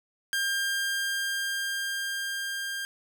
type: tone with level ramp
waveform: sawtooth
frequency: 1600 Hz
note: G6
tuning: 35 cents sharp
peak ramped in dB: -22 to -28 dBFS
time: 0.33-2.85 s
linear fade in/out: 0 ms
effects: none